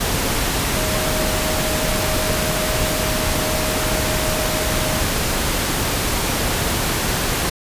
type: tone in noise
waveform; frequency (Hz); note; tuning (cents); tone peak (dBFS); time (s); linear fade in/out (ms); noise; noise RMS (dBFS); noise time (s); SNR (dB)
sine; 624; D#5; +5; -26; 0.76-5.03; 10; pink; -20; 0-7.5; -9
effects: resampled to 32000 Hz